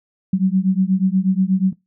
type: beating tone pair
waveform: sine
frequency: 185 / 193.3 Hz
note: F#3 / G3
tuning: 0 / -24 cents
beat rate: 8.3 Hz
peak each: -16 / -18 dBFS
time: 0.33-1.73 s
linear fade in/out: 5 ms
effects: noise-tail reverb RT60 0.2 s tail -21 dB re dry